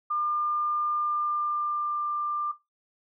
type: tone with pitch glide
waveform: sine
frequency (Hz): 1200 to 1190.3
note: D6 to D6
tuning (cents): +37 to +23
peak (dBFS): -25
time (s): 0.1-2.52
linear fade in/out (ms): 10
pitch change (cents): -14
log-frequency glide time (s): 0.96-2.09
effects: noise-tail reverb RT60 0.2 s tail -17 dB re dry